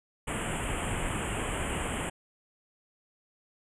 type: band-stop noise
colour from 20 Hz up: pink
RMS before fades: -32 dBFS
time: 0.27-2.1 s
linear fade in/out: 10 ms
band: 3200 to 7400 Hz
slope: 96 dB/octave
effects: resampled to 22050 Hz